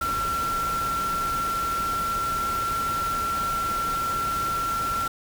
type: tone in noise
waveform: sine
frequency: 1358 Hz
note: F6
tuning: 49 cents flat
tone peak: -24 dBFS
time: 0.01-5.08 s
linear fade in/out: 5 ms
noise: pink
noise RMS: -34 dBFS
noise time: 0.01-5.08 s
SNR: +7 dB
effects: none